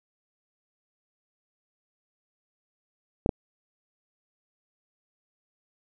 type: clicks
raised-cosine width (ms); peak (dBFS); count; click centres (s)
2; -9; 2; 3.261 / 3.292
effects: none